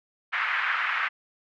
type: band-pass noise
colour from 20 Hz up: pink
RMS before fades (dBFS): -27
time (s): 0.32-1.09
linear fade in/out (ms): 20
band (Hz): 1300 to 2200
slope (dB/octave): 24
effects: none